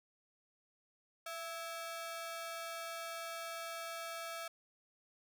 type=ring-modulated tone; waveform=sawtooth; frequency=989 Hz; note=B5; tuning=2 cents sharp; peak=-35 dBFS; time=1.26-4.48 s; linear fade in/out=5 ms; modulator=320 Hz; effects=none